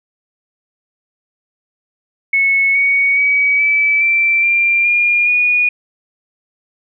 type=tone with pitch steps; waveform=sine; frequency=2200 / 2235 / 2270 / 2305 / 2342 / 2378 / 2416 / 2454 Hz; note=C#7 / C#7 / C#7 / D7 / D7 / D7 / D7 / D#7; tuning=-14 / +14 / +41 / -33 / -5 / +21 / +48 / -25 cents; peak=-10 dBFS; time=2.33-5.69 s; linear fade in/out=5 ms; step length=420 ms; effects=none